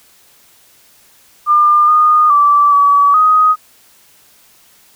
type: tone with pitch steps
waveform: sine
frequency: 1201 / 1226 / 1162 / 1142 / 1252 Hz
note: D6 / D#6 / D6 / D6 / D#6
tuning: +38 / -26 / -19 / -49 / +10 cents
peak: -6 dBFS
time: 1.46-3.56 s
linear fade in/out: 50 ms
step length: 420 ms
effects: white hiss -48 dBFS RMS until 4.95 s